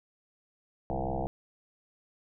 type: tone with frequency modulation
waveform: sine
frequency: 332.5 Hz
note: E4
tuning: 15 cents sharp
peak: -29 dBFS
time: 0.9-1.27 s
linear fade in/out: 0 ms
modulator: 64.5 Hz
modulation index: 7.3
effects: none